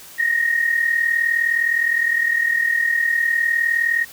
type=tone pair together; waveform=sine; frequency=1835 / 1874.6 Hz; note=A#6 / A#6; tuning=-28 / +9 cents; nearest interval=unison; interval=37 cents; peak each=-22 / -17 dBFS; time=0.18-4.05 s; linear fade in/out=20 ms; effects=white hiss -41 dBFS RMS until 4.12 s